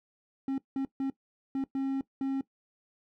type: tone bursts at uneven times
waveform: triangle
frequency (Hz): 270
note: C#4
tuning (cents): -45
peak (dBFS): -26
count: 6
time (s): 0.48-0.58 / 0.76-0.85 / 1-1.1 / 1.55-1.64 / 1.75-2.01 / 2.21-2.41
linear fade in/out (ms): 2
effects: noise-tail reverb RT60 0.1 s tail -18 dB re dry